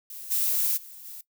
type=noise with level steps; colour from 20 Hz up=violet; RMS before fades=-40 / -25 / -45 / -41 dBFS; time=0.1-1.21 s; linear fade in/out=2 ms; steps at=0.3 / 0.76 / 1.04 s; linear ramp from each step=20 ms; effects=noise-tail reverb RT60 0.1 s tail -19 dB re dry